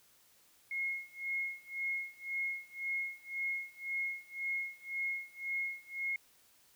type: tone with tremolo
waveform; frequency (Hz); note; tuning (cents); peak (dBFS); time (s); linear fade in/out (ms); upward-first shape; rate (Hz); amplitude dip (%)
sine; 2159; C#7; -46; -32; 0.71-6.16; 2; sine; 1.9; 95
effects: white hiss -66 dBFS RMS until 6.75 s